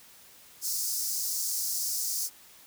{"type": "high-pass noise", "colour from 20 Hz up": "pink", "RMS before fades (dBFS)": -31, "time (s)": [0.61, 2.3], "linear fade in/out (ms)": 50, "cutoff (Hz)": 4900, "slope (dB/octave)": 48, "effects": ["white hiss -54 dBFS RMS until 2.66 s"]}